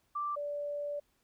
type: tone pair in turn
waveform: sine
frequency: 1174.7 / 581.4 Hz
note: D6 / D5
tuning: 0 / -18 cents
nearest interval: octave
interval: 1218 cents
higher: first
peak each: -32 / -34 dBFS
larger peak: first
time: 0.15-0.36 / 0.36-1 s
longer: second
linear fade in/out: 10 ms
effects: pink hiss -74 dBFS RMS until 1.23 s